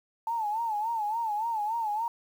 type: tone with vibrato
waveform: sine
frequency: 880 Hz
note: A5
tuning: in tune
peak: -27 dBFS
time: 0.27-2.08 s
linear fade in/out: 2 ms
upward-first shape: sine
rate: 3.5 Hz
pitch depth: 110 cents each way
effects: 9-bit